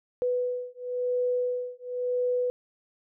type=beating tone pair; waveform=sine; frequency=494.9 / 495.86 Hz; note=B4 / B4; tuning=+4 / +7 cents; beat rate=0.96 Hz; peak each=-29 / -29 dBFS; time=0.22-2.5 s; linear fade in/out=0 ms; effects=none